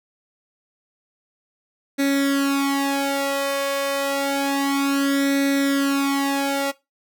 sawtooth tone with flanger, 277.6 Hz, C#4, 3 cents sharp, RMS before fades -21 dBFS, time 1.98-6.72 s, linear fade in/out 20 ms, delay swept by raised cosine 0.5 to 1.7 ms, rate 0.29 Hz, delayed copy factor +0.9, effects noise-tail reverb RT60 0.2 s tail -18 dB re dry

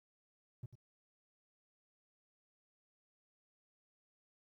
triangle tone with echo, 120.9 Hz, B2, 36 cents flat, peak -39 dBFS, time 0.63-0.66 s, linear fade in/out 5 ms, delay 95 ms, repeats 1, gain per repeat -12 dB, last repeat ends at 0.755 s, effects tanh soft clip ceiling -35 dBFS + 13-bit

